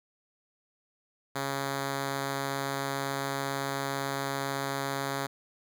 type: tone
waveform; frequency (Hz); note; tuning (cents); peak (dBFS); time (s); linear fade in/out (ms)
5% pulse; 137.9; C#3; -9; -19; 1.35-5.27; 10
effects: none